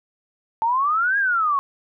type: exponential two-way sweep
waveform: sine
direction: up then down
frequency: 880 to 1661.2 to 1084 Hz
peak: -17 dBFS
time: 0.62-1.59 s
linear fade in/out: 0 ms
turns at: 1.18 s
effects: none